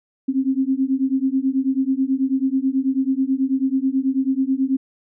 sine beating tone pair, 261.6 / 270.8 Hz, C4 / C#4, 0 / -40 cents, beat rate 9.2 Hz, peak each -20 dBFS, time 0.28-4.77 s, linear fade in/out 10 ms, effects none

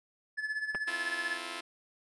triangle tone with tremolo, 1725 Hz, A6, 35 cents flat, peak -28 dBFS, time 0.37-1.38 s, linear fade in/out 20 ms, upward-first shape sine, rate 16 Hz, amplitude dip 70%
clicks, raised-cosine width 0.5 ms, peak -22 / -25 dBFS, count 2, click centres 0.748 / 0.753 s
5% pulse chord, F major seventh, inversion second, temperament just, 261.9 / 327.4 / 349.2 / 436.5 Hz, C4 / E4 / F4 / A4, +2 / -12 / 0 / -14 cents, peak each -37 / -32 / -31 / -37 dBFS, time 0.87-1.61 s, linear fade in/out 10 ms
effects resampled to 24000 Hz

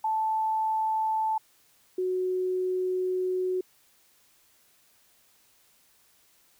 sine tone pair in turn, 877 / 368.7 Hz, A5 / F#4, -6 / -6 cents, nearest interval octave + minor third, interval 1500 cents, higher first, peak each -24 / -25 dBFS, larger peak first, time 0.04-1.38 / 1.98-3.61 s, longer second, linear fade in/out 5 ms, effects white hiss -63 dBFS RMS until 6.59 s

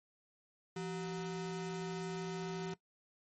square ring-modulated tone, 276.4 Hz, C#4, 5 cents flat, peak -36 dBFS, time 0.76-2.74 s, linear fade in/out 5 ms, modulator 106 Hz, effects noise-tail reverb RT60 0.1 s tail -18 dB re dry + MP3 32 kbps

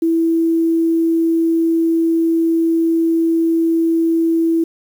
sine tone with quantisation, 329.6 Hz, E4, in tune, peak -12 dBFS, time 0.02-4.64 s, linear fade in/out 5 ms, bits 7, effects none

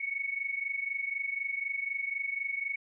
sine tone pair together, 2213 / 2237 Hz, C#7 / C#7, -3 / +15 cents, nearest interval unison, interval 18 cents, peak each -33 / -36 dBFS, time 0-2.76 s, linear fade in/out 10 ms, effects none

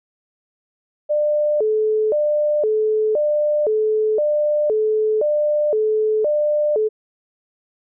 sine tone with vibrato, 508 Hz, B4, 49 cents sharp, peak -15 dBFS, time 1.09-6.89 s, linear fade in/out 20 ms, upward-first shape square, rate 0.97 Hz, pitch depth 280 cents each way, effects none

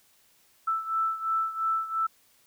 sine beating tone pair, 1321 / 1323.9 Hz, E6 / E6, +3 / +7 cents, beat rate 2.9 Hz, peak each -27 / -31 dBFS, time 0.67-2.07 s, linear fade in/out 10 ms, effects white hiss -63 dBFS RMS until 2.46 s

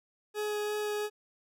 40% pulse tone with vibrato, 419.7 Hz, G#4, 18 cents sharp, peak -30 dBFS, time 0.34-1.1 s, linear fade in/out 50 ms, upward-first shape sine, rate 2.9 Hz, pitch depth 8 cents each way, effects none

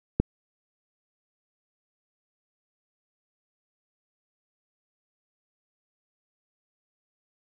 click, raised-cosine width 3 ms, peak -7 dBFS, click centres 0.2 s, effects none

